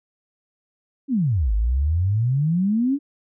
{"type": "exponential two-way sweep", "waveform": "sine", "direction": "down then up", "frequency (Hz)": [293.7, 49.91, 293.7], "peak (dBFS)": -17, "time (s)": [1.08, 2.99], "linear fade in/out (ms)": 50, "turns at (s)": 1.53, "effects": []}